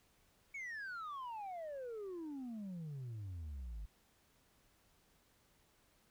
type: exponential sweep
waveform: sine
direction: down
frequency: 2268 to 49 Hz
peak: -40 dBFS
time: 0.54-3.86 s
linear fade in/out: 10 ms
effects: tanh soft clip ceiling -42 dBFS + pink hiss -72 dBFS RMS until 6.1 s